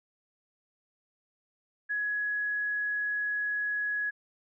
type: tone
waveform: sine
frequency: 1678 Hz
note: G#6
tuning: 17 cents sharp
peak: -28 dBFS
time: 1.89-4.11 s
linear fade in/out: 20 ms
effects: none